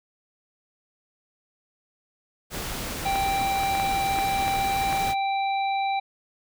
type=noise; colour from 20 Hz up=pink; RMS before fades=-32 dBFS; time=2.5-5.15 s; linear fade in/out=50 ms
type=harmonic tone; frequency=784 Hz; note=G5; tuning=in tune; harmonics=1 / 3 / 5; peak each=-23 / -33 / -37 dBFS; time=3.05-6 s; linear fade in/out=10 ms
type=clicks; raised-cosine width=0.5 ms; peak=-15 dBFS; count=7; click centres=3.157 / 3.634 / 3.752 / 3.799 / 4.187 / 4.48 / 4.927 s
effects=none